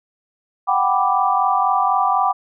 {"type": "chord", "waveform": "sine", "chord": "G major seventh", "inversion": "third", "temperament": "equal", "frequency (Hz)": [740, 784, 987.8, 1174.7], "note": ["F#5", "G5", "B5", "D6"], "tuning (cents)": [0, 0, 0, 0], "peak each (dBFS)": [-21, -19, -21, -19], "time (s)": [0.67, 2.33], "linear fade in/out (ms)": 20, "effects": []}